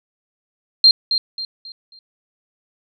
sine tone with echo, 4186 Hz, C8, in tune, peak -6 dBFS, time 0.84-0.91 s, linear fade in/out 2 ms, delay 270 ms, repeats 4, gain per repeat -9 dB, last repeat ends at 1.99 s, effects none

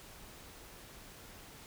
silence, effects pink hiss -53 dBFS RMS until 1.66 s

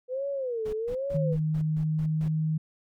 sine tone with vibrato, 491.4 Hz, B4, 9 cents flat, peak -28 dBFS, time 0.08-1.37 s, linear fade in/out 50 ms, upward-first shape sine, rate 1.2 Hz, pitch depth 230 cents each way
brown noise bursts, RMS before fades -41 dBFS, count 8, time 0.65-2.286 s, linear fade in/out 10 ms, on 82 ms, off 140 ms
sine tone with pitch glide, 155.56 to 156.91 Hz, D#3 to D#3, 0 to +15 cents, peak -24 dBFS, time 1.14-2.58 s, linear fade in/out 10 ms, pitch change +15 cents, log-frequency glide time 1.74-2.45 s
effects none

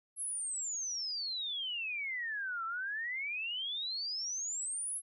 sine exponential two-way sweep, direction down then up, 11175 to 1314 to 11175 Hz, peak -35 dBFS, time 0.16-5.02 s, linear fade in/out 50 ms, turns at 2.65 s, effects none

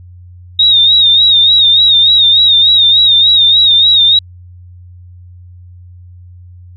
sine tone with vibrato, 3729 Hz, A#7, in tune, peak -4 dBFS, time 0.59-4.19 s, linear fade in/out 5 ms, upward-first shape sine, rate 3.4 Hz, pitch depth 73 cents each way, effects added 89 Hz sine -32 dBFS peak until 6.76 s

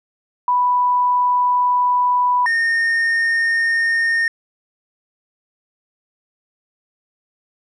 sine / triangle tone pair in turn, 987.8 / 1834.3 Hz, B5 / A#6, 0 / -28 cents, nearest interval major seventh, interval 1072 cents, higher second, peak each -13 dBFS, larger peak neither, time 0.48-2.46 / 2.46-4.28 s, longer first, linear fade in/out 2 ms, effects resampled to 24000 Hz

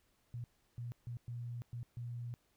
sine tone bursts at uneven times, 119.8 Hz, A#2, 48 cents sharp, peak -40 dBFS, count 6, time 0.34-0.44 / 0.78-0.92 / 1.07-1.17 / 1.28-1.62 / 1.73-1.83 / 1.97-2.34 s, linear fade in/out 0 ms, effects pink hiss -75 dBFS RMS until 2.56 s

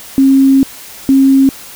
sine tone bursts at uneven times, 270 Hz, C#4, 45 cents flat, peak -4 dBFS, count 2, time 0.18-0.63 / 1.09-1.49 s, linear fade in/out 0 ms, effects white hiss -32 dBFS RMS until 1.75 s

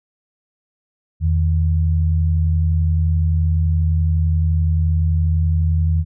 sine tone pair together, 82.79 / 154.5 Hz, E2 / D#3, +8 / -12 cents, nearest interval major seventh, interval 1080 cents, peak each -14 / -22 dBFS, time 1.2-6.05 s, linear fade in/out 50 ms, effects none

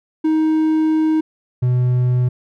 triangle tone pair in turn, 314.2 / 124.69 Hz, D#4 / B2, +17 / +17 cents, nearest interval octave + major third, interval 1600 cents, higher first, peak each -11 dBFS, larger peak neither, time 0.24-1.21 / 1.62-2.29 s, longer first, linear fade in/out 10 ms, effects none

